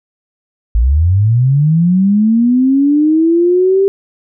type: linear sweep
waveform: sine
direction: up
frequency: 51.91 to 396.4 Hz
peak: -7 dBFS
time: 0.75-3.88 s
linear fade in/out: 0 ms
effects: none